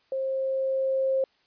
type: tone with level ramp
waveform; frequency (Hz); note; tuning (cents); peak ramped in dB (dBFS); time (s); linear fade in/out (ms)
sine; 532; C5; +29; -26 to -21; 0.12-1.24; 2
effects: white hiss -66 dBFS RMS until 1.46 s + resampled to 11025 Hz